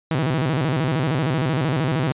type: tone with vibrato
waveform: sawtooth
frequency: 143.9 Hz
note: D3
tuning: 35 cents flat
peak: -15 dBFS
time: 0.11-2.12 s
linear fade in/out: 0 ms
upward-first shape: square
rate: 13 Hz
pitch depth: 200 cents each way
effects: resampled to 8000 Hz